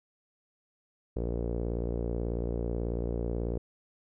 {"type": "tone with low-pass filter", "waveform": "sawtooth", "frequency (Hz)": 58.27, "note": "A#1", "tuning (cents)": 0, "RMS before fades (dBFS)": -32, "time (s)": [1.16, 3.58], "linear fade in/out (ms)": 5, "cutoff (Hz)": 460, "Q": 3.2, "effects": []}